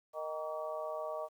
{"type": "harmonic tone with a mistuned harmonic", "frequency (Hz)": 155.56, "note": "D#3", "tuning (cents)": 0, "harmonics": [3, 4, 5, 6, 7], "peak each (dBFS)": [-46, -38, -48, -48, -44], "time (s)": [0.13, 1.29], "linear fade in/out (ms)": 50, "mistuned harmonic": 7, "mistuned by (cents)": 78, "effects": ["11-bit"]}